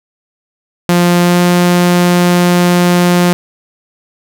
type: tone with pitch glide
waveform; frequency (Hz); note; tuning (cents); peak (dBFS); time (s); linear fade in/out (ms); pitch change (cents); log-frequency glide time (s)
sawtooth; 175.1 to 176.62; F3 to F3; +5 to +20; -3; 0.89-3.33; 0; +15; 1.21-1.4
effects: none